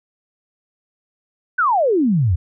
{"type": "exponential sweep", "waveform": "sine", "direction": "down", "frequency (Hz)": [1568, 78.4], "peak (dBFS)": -13, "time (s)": [1.58, 2.36], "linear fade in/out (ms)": 10, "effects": []}